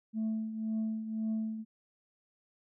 sine tone with tremolo, 220 Hz, A3, in tune, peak -27 dBFS, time 0.13-1.65 s, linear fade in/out 50 ms, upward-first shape triangle, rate 1.9 Hz, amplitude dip 70%, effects tanh soft clip ceiling -28 dBFS

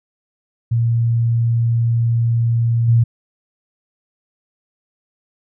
sine tone with level steps, 116.54 Hz, A#2, in tune, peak -13 / -9 dBFS, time 0.71-3.04 s, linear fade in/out 10 ms, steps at 2.88 s, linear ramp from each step 5 ms, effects none

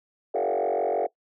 sine tone with frequency modulation, 570 Hz, C#5, 48 cents sharp, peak -21 dBFS, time 0.34-1.07 s, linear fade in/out 10 ms, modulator 46.1 Hz, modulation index 4, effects noise-tail reverb RT60 0.1 s tail -21 dB re dry + tanh soft clip ceiling -19 dBFS

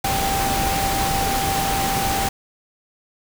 sine tone in noise, 784 Hz, G5, in tune, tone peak -22 dBFS, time 0.04-2.29 s, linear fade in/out 5 ms, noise pink, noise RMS -23 dBFS, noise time 0.04-2.29 s, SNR -2 dB, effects none

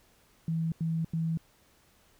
sine tone bursts, 163.1 Hz, E3, 18 cents flat, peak -27 dBFS, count 3, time 0.48-1.374 s, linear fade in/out 2 ms, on 240 ms, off 87 ms, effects pink hiss -64 dBFS RMS until 2.19 s

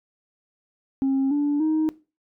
sine tone with pitch steps, 269.4 / 290.4 / 313.1 Hz, C#4 / D4 / D#4, -49 / -19 / +11 cents, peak -17 dBFS, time 1.02-1.89 s, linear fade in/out 0 ms, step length 290 ms, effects noise-tail reverb RT60 0.3 s tail -20 dB re dry + tanh soft clip ceiling -17 dBFS

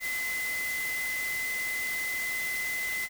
sine tone in noise, 2033 Hz, B6, 50 cents sharp, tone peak -30 dBFS, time 0-3.09 s, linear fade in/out 50 ms, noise white, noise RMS -38 dBFS, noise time 0-3.09 s, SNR +5 dB, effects none

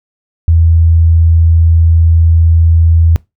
sine tone, 82.41 Hz, E2, in tune, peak -4 dBFS, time 0.48-3.16 s, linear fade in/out 0 ms, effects noise-tail reverb RT60 0.2 s tail -22 dB re dry

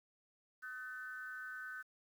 sine tone with amplitude modulation, 1514 Hz, F#6, 39 cents sharp, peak -40 dBFS, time 0.62-1.83 s, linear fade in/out 20 ms, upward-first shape sine, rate 249 Hz, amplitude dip 80%, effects 11-bit

